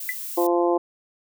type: noise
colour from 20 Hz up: violet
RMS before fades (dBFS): -33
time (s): 0-0.47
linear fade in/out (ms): 5
type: tone with exponential decay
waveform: sine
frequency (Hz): 2000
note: B6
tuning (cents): +21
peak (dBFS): -19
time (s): 0.09-0.17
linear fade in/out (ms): 1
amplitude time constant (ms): 16
type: harmonic tone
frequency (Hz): 173.3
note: F3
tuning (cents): -13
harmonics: 2 / 3 / 4 / 5 / 6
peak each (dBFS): -20 / -24 / -26 / -28 / -30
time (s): 0.37-0.78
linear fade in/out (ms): 10
effects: none